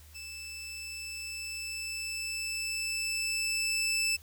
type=tone with level ramp; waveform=20% pulse; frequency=2637 Hz; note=E7; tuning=in tune; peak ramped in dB=-37 to -22 dBFS; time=0.14-4.17 s; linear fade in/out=20 ms; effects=added 76 Hz sine -52 dBFS peak until 4.22 s + white hiss -58 dBFS RMS until 4.22 s